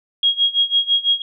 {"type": "tone with tremolo", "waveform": "sine", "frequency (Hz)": 3282, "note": "G#7", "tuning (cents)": -21, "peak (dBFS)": -11, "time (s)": [0.23, 1.22], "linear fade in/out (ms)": 2, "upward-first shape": "sine", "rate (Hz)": 6, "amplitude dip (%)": 90, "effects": []}